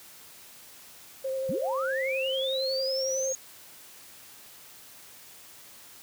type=tone with vibrato; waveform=sine; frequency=530 Hz; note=C5; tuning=22 cents sharp; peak=-28 dBFS; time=1.24-3.33 s; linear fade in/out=10 ms; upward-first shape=sine; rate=11 Hz; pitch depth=17 cents each way
type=linear sweep; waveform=sine; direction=up; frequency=135.4 to 6645 Hz; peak=-30 dBFS; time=1.49-3.35 s; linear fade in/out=0 ms
effects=white hiss -50 dBFS RMS until 6.02 s + high-pass 60 Hz 12 dB/octave